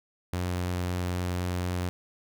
sawtooth tone, 89.6 Hz, F2, 45 cents sharp, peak -24 dBFS, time 0.33-1.89 s, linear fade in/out 0 ms, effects none

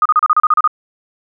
sine tone bursts, 1237 Hz, D#6, 10 cents flat, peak -7 dBFS, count 10, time 0.02-0.676 s, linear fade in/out 2 ms, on 35 ms, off 34 ms, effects none

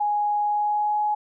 sine tone with pitch glide, 830.6 to 840.3 Hz, G#5 to G#5, 0 to +20 cents, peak -20 dBFS, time 0-1.15 s, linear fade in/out 10 ms, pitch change +20 cents, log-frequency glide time 0.41-1 s, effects none

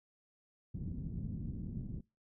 white low-pass noise, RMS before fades -41 dBFS, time 0.74-2.01 s, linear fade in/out 10 ms, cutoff 210 Hz, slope 24 dB/octave, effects noise-tail reverb RT60 0.3 s tail -26 dB re dry

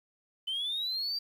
sine linear sweep, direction up, 3024 to 4721 Hz, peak -29 dBFS, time 0.47-1.19 s, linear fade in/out 10 ms, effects tanh soft clip ceiling -28 dBFS + 10-bit

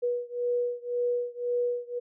sine beating tone pair, 485 / 486.9 Hz, B4 / B4, -31 / -25 cents, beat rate 1.9 Hz, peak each -29 / -30 dBFS, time 0.02-2 s, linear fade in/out 20 ms, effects none

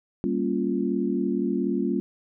sine chord, G half-diminished seventh, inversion none, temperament equal, 196 / 233.1 / 277.2 / 349.2 Hz, G3 / Bb3 / Db4 / F4, 0 / 0 / 0 / 0 cents, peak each -28 dBFS, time 0.24-2 s, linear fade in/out 0 ms, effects none

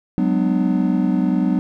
triangle chord, G# half-diminished seventh, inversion third, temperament just, 186.89 / 207.7 / 249.2 / 299 Hz, F#3 / G#3 / B3 / D4, +18 / 0 / +16 / +31 cents, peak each -17 / -23 / -18 / -20 dBFS, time 0.18-1.59 s, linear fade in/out 0 ms, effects none

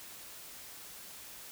silence, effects white hiss -49 dBFS RMS until 1.51 s

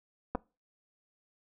clicks, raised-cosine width 1 ms, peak -18 / -18 dBFS, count 2, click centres 0.35 / 0.354 s, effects noise-tail reverb RT60 0.3 s tail -23 dB re dry

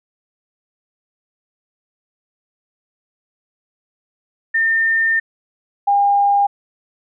sine tone pair in turn, 1810 / 806.3 Hz, A6 / G5, +48 / +49 cents, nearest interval octave + major second, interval 1399 cents, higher first, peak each -13 / -11 dBFS, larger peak second, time 4.54-5.2 / 5.87-6.47 s, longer first, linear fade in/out 10 ms, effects none

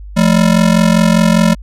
square ring-modulated tone, 196 Hz, G3, in tune, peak -5 dBFS, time 0.16-1.55 s, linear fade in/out 20 ms, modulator 22.5 Hz, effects added 50 Hz sine -27 dBFS peak until 1.62 s + low-pass 11000 Hz 12 dB/octave

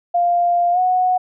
sine tone with pitch glide, 698.5 to 734.9 Hz, F5 to F#5, 0 to -12 cents, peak -13 dBFS, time 0.14-1.18 s, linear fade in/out 10 ms, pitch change +88 cents, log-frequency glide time 0.72-0.79 s, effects none

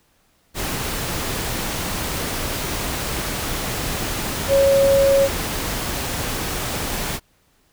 sine tone in noise, 550 Hz, C#5, 14 cents flat, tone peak -12 dBFS, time 4.48-5.29 s, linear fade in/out 50 ms, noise pink, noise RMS -25 dBFS, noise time 0.54-7.2 s, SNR +10 dB, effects pink hiss -61 dBFS RMS until 7.72 s

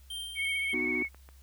square tone with tremolo, 3158 Hz, G7, 12 cents sharp, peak -36 dBFS, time 0.1-0.74 s, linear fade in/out 5 ms, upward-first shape sine, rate 3.2 Hz, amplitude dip 40%
sine tone with vibrato, 2215 Hz, C#7, 2 cents flat, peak -29 dBFS, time 0.35-1.09 s, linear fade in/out 50 ms, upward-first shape triangle, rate 15 Hz, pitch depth 31 cents each way
triangle chord, B major, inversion none, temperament just, 246.9 / 308.7 / 370.4 Hz, B3 / D#4 / F#4, 0 / -14 / +2 cents, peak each -34 dBFS, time 0.73-1.03 s, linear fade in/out 5 ms
clicks, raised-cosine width 0.5 ms, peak -37 dBFS, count 9, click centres 0.743 / 0.801 / 0.847 / 0.884 / 0.952 / 1.017 / 1.05 / 1.146 / 1.289 s
effects added 66 Hz sine -52 dBFS peak until 1.42 s + white hiss -64 dBFS RMS until 1.42 s

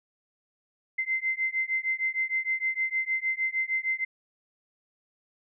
sine beating tone pair, 2071 / 2077.5 Hz, C7 / C7, -18 / -13 cents, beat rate 6.5 Hz, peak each -29 dBFS, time 0.98-4.05 s, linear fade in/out 10 ms, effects none

